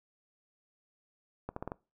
accelerating click train, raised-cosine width 1 ms, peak -23 dBFS, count 5, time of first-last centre 1.49-1.719 s, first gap 74 ms, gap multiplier 0.83, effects noise-tail reverb RT60 0.3 s tail -22 dB re dry

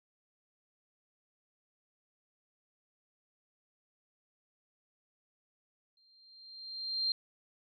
sine tone with exponential growth, 4177 Hz, C8, 4 cents flat, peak -27 dBFS, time 5.97-7.12 s, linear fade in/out 2 ms, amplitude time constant 250 ms, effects none

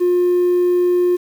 triangle tone, 356.1 Hz, F4, 34 cents sharp, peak -9 dBFS, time 0-1.17 s, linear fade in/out 20 ms, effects tanh soft clip ceiling -8 dBFS + 7-bit

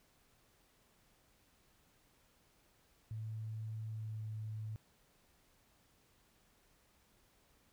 sine tone with pitch glide, 110 to 108.67 Hz, A2 to A2, 0 to -21 cents, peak -40 dBFS, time 3.11-4.76 s, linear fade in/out 0 ms, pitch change -21 cents, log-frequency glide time 3.9-4.25 s, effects pink hiss -71 dBFS RMS until 7.72 s

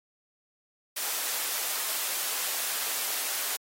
white high-pass noise, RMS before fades -31 dBFS, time 0.96-3.57 s, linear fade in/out 10 ms, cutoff 520 Hz, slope 12 dB/octave, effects AAC 48 kbps

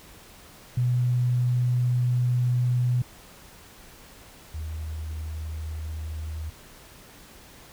sine tone pair in turn, 123.47 / 78.28 Hz, B2 / D#2, 0 / +11 cents, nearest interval minor sixth, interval 789 cents, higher first, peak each -20 / -30 dBFS, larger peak first, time 0.77-3.02 / 4.54-6.5 s, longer first, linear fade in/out 5 ms, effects pink hiss -49 dBFS RMS until 7.72 s

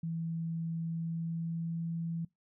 sine tone with pitch glide, 164.81 to 166.44 Hz, E3 to E3, 0 to +17 cents, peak -33 dBFS, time 0.03-2.25 s, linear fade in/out 5 ms, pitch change +17 cents, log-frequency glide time 0.78-1.88 s, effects noise-tail reverb RT60 0.2 s tail -24 dB re dry

